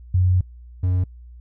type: tone pair in turn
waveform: sine / triangle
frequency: 91.3 / 91.3 Hz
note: F#2 / F#2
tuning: -23 / -23 cents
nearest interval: unison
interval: 0 cents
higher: neither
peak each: -14 / -15 dBFS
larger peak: first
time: 0.14-0.41 / 0.83-1.04 s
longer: first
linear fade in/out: 5 ms
effects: noise-tail reverb RT60 0.1 s tail -25 dB re dry + added 60 Hz sine -39 dBFS peak until 1.4 s